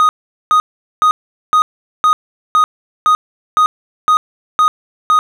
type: tone bursts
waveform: triangle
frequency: 1244.5 Hz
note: D#6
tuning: in tune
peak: -5 dBFS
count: 11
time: 0-5.19 s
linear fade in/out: 0 ms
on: 90 ms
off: 420 ms
effects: none